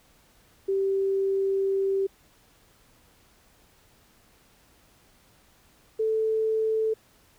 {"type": "tone pair in turn", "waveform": "sine", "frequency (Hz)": [389.2, 439.9], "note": ["G4", "A4"], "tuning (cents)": [-12, 0], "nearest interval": "major second", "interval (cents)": 212, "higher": "second", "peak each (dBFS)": [-22, -22], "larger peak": "neither", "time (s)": [[0.68, 2.07], [5.99, 6.94]], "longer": "first", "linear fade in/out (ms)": 10, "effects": ["pink hiss -60 dBFS RMS until 7.38 s"]}